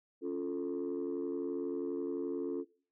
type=chord; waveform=sine; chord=Db augmented; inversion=none; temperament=equal; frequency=277.2 / 349.2 / 440 Hz; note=Db4 / F4 / A4; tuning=0 / 0 / 0 cents; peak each=-37 / -36 / -37 dBFS; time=0.21-2.65 s; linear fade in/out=50 ms; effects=noise-tail reverb RT60 0.4 s tail -18 dB re dry + tanh soft clip ceiling -29 dBFS